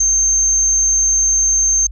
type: tone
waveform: sine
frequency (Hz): 6330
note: G8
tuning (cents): +16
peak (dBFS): -11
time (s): 0-1.87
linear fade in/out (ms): 5
effects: added 50 Hz sine -27 dBFS peak until 1.91 s